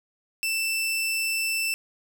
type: tone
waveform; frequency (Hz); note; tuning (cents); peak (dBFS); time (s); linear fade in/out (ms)
sawtooth; 2663; E7; +17; -21; 0.43-1.74; 0
effects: none